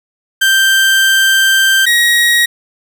30% pulse tone pair in turn, 1568 / 1895.1 Hz, G6 / A#6, 0 / +28 cents, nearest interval minor third, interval 328 cents, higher second, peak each -5 dBFS, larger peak neither, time 0.41-1.86 / 1.86-2.46 s, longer first, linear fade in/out 10 ms, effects none

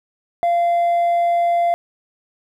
triangle tone with hard clipping, 690 Hz, F5, 21 cents flat, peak -13 dBFS, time 0.43-1.74 s, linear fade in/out 0 ms, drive 1 dB, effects none

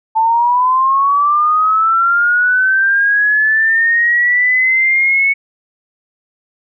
sine linear sweep, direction up, 880 to 2217 Hz, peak -9 dBFS, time 0.15-5.34 s, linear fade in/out 20 ms, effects none

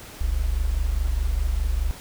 sine tone pair together, 40.86 / 65.7 Hz, E1 / C2, -14 / +8 cents, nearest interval minor sixth, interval 822 cents, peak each -23 dBFS, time 0.21-1.91 s, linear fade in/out 0 ms, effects pink hiss -42 dBFS RMS until 2 s

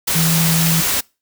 sine tone in noise, 164.1 Hz, E3, 8 cents flat, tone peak -15 dBFS, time 0.15-0.81 s, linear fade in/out 10 ms, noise white, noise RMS -18 dBFS, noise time 0.07-1.01 s, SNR 0 dB, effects noise-tail reverb RT60 0.3 s tail -26 dB re dry

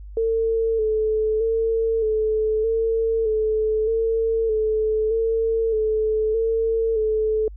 sine tone with vibrato, 442.7 Hz, A4, 11 cents sharp, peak -18 dBFS, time 0.17-7.48 s, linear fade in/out 2 ms, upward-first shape square, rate 0.81 Hz, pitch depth 33 cents each way, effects added 50 Hz sine -35 dBFS peak until 7.56 s

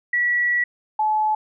sine tone pair in turn, 1939 / 859.5 Hz, B6 / A5, -32 / -41 cents, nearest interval octave + major second, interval 1409 cents, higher first, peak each -17 dBFS, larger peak neither, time 0.13-0.64 / 0.99-1.35 s, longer first, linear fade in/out 5 ms, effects none

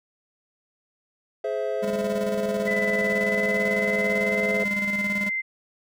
triangle chord, Ab augmented, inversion none, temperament equal with one note detuned, 421.6 / 523.3 / 659.3 Hz, Ab4 / C5 / E5, +26 / 0 / 0 cents, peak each -27 dBFS, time 1.44-4.64 s, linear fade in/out 5 ms
square tone with tremolo, 202.6 Hz, G#3, 43 cents flat, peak -27 dBFS, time 1.82-5.3 s, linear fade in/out 20 ms, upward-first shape square, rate 18 Hz, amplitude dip 55%
sine tone with pitch glide, 1998 to 2079 Hz, B6 to C7, +20 to -12 cents, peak -24 dBFS, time 2.66-5.42 s, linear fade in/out 20 ms, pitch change +68 cents, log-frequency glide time 3.09-4.77 s
effects none

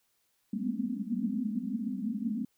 pink band-pass noise, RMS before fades -33 dBFS, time 0.53-2.45 s, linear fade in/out 5 ms, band 200 to 260 Hz, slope 96 dB/octave, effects white hiss -74 dBFS RMS until 2.57 s

